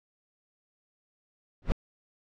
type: noise with exponential growth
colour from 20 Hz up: brown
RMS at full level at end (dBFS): -19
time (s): 1.62-1.72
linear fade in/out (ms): 1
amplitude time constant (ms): 20
effects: low-pass 4000 Hz 12 dB/octave